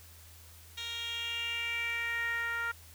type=tone with band-pass filter sweep; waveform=10% pulse; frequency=466.2 Hz; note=A#4; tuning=in tune; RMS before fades=-35 dBFS; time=0.77-2.72 s; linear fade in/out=10 ms; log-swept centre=3900 to 1500 Hz; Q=4.5; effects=added 82 Hz sine -54 dBFS peak until 2.94 s + white hiss -56 dBFS RMS until 2.94 s